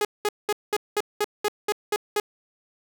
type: tone bursts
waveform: sawtooth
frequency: 417.2 Hz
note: G#4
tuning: 8 cents sharp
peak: -17 dBFS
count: 10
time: 0.01-2.2 s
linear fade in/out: 2 ms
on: 39 ms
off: 200 ms
effects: none